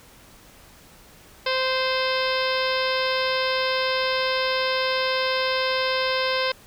harmonic tone with a mistuned harmonic, 520 Hz, C5, 11 cents flat, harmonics 1 / 2 / 3 / 4 / 5 / 6 / 7 / 8 / 9 / 10, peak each -25 / -28 / -30 / -31 / -32 / -33 / -33 / -34 / -35 / -35 dBFS, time 1.46-6.52 s, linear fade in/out 5 ms, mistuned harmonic 9, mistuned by +32 cents, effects pink hiss -50 dBFS RMS until 6.66 s

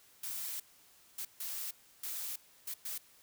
blue noise bursts at uneven times, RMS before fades -40 dBFS, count 6, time 0.23-0.6 / 1.18-1.25 / 1.4-1.71 / 2.03-2.36 / 2.67-2.74 / 2.85-2.98 s, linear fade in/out 5 ms, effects white hiss -63 dBFS RMS until 3.22 s

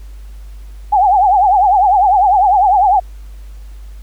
sine tone with vibrato, 784 Hz, G5, in tune, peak -7 dBFS, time 0.92-3 s, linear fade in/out 10 ms, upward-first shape triangle, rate 10 Hz, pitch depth 190 cents each way, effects added 50 Hz sine -29 dBFS peak until 4.02 s + pink hiss -50 dBFS RMS until 4.02 s

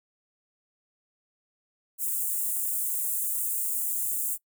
white high-pass noise, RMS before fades -29 dBFS, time 1.98-4.38 s, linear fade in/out 50 ms, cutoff 7600 Hz, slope 48 dB/octave, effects noise-tail reverb RT60 0.1 s tail -22 dB re dry

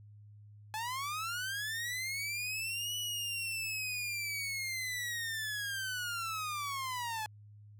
sawtooth linear two-way sweep, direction up then down, 848 to 2960 to 848 Hz, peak -32 dBFS, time 0.74-7.26 s, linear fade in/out 0 ms, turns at 2.96 s, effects added 104 Hz sine -52 dBFS peak until 7.79 s

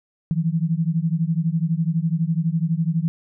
sine beating tone pair, 159.1 / 171.1 Hz, D#3 / F3, +39 / -35 cents, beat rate 12 Hz, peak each -21 / -22 dBFS, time 0.31-3.08 s, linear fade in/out 0 ms, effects none

